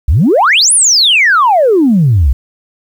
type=exponential two-way sweep; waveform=sine; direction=up then down; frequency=58.27 to 10560 to 58.27 Hz; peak=-4 dBFS; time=0.08-2.33 s; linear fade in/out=5 ms; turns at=0.73 s; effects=tanh soft clip ceiling -1 dBFS + 7-bit